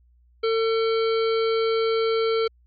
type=harmonic tone; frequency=450 Hz; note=A4; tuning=39 cents sharp; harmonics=1 / 3 / 5 / 7 / 9 / 10; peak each=-20 / -30 / -34 / -37 / -39 / -40 dBFS; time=0.43-2.48 s; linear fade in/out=10 ms; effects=added 60 Hz sine -55 dBFS peak until 2.66 s + AAC 64 kbps